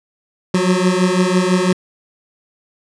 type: beating tone pair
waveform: 25% pulse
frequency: 180 / 186 Hz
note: F#3 / F#3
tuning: -47 / +9 cents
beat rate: 6 Hz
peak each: -12 dBFS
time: 0.54-1.73 s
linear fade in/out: 5 ms
effects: resampled to 22050 Hz